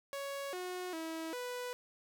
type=tone with pitch steps; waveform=sawtooth; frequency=557 / 363.5 / 323.9 / 494 Hz; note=C#5 / F#4 / E4 / B4; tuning=+8 / -31 / -30 / 0 cents; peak=-35 dBFS; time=0.13-1.73 s; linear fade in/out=0 ms; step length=400 ms; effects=none